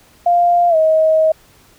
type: tone with pitch glide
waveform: sine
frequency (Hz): 698.5 to 633.2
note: F5 to D#5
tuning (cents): 0 to +30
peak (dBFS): -9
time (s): 0.26-1.32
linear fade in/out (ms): 5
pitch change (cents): -170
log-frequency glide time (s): 0.69-0.76
effects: pink hiss -49 dBFS RMS until 1.78 s